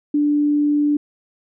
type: tone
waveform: sine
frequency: 293.7 Hz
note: D4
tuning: in tune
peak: -14 dBFS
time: 0.14-0.97 s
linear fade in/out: 5 ms
effects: none